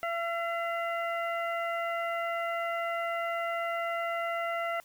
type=harmonic tone with a mistuned harmonic; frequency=677 Hz; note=E5; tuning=46 cents sharp; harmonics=1 / 2 / 3 / 4; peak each=-32 / -35 / -37 / -45 dBFS; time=0.03-4.8 s; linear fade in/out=0 ms; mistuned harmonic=4; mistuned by=+50 cents; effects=white hiss -60 dBFS RMS until 4.84 s